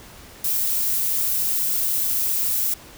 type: noise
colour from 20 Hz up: violet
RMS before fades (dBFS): -22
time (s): 0.44-2.74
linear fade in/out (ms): 5
effects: pink hiss -44 dBFS RMS until 2.97 s